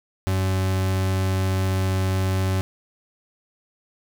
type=tone; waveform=40% pulse; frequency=94.7 Hz; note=F#2; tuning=41 cents sharp; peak=-19 dBFS; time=0.27-2.61 s; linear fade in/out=0 ms; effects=none